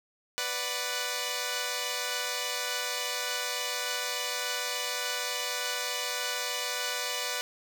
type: chord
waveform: 5% pulse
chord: B minor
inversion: none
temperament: equal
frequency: 493.9 / 587.3 / 740 Hz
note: B4 / D5 / F#5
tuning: 0 / 0 / 0 cents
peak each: -22 / -23 / -26 dBFS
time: 0.38-7.41 s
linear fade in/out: 0 ms
effects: none